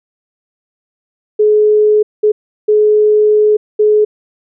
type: tone bursts at uneven times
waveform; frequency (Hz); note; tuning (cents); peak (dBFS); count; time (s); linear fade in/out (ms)
sine; 424; G#4; +36; -6; 4; 1.39-2.03 / 2.23-2.32 / 2.68-3.57 / 3.79-4.05; 10
effects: none